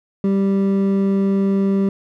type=tone pair together; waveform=triangle; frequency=196 / 391.1 Hz; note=G3 / G4; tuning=0 / -4 cents; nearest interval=octave; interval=1196 cents; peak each=-13 / -20 dBFS; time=0.24-1.89 s; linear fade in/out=2 ms; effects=none